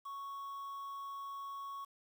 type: tone with quantisation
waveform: triangle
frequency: 1108.7 Hz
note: C#6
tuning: in tune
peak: -40 dBFS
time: 0.05-1.85 s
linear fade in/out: 10 ms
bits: 10
effects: none